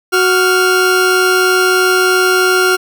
40% pulse tone pair together, 370 / 1396.9 Hz, F#4 / F6, 0 / 0 cents, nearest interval octave + major seventh, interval 2300 cents, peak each -11 dBFS, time 0.12-2.77 s, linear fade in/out 20 ms, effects none

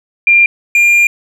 sine / triangle tone pair in turn, 2391 / 2400 Hz, D7 / D7, +30 / +37 cents, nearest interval unison, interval 7 cents, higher second, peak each -4 dBFS, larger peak neither, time 0.27-0.46 / 0.75-1.07 s, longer second, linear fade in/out 2 ms, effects none

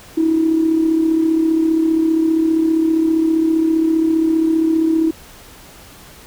sine tone with amplitude modulation, 322.5 Hz, E4, 38 cents flat, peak -9 dBFS, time 0.17-5.11 s, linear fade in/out 10 ms, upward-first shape sine, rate 35.1 Hz, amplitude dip 55%, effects tanh soft clip ceiling -5 dBFS + pink hiss -41 dBFS RMS until 6.26 s

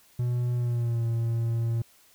triangle tone with pitch glide, 122.1 to 115.58 Hz, B2 to A#2, -19 to -14 cents, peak -22 dBFS, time 0.19-1.82 s, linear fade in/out 5 ms, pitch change -95 cents, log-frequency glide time 0.55-1.04 s, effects white hiss -59 dBFS RMS until 2.14 s

